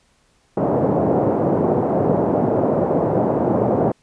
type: band-pass noise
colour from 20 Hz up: white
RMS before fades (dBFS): -18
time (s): 0.57-3.92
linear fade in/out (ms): 5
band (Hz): 110 to 670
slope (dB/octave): 24
effects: pink hiss -60 dBFS RMS until 4.02 s + resampled to 22050 Hz